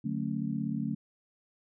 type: chord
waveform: sine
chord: D major seventh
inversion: none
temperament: just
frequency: 146.83 / 183.54 / 220.2 / 275.3 Hz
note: D3 / F#3 / A3 / C#4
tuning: 0 / -14 / +2 / -12 cents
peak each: -36 / -37 / -33 / -37 dBFS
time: 0.04-0.95 s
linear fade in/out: 10 ms
effects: none